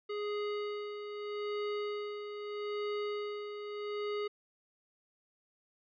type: tone with tremolo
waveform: square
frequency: 415.3 Hz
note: G#4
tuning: in tune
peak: -34 dBFS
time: 0.09-4.28 s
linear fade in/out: 10 ms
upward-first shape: sine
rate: 0.79 Hz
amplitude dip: 55%
effects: resampled to 11025 Hz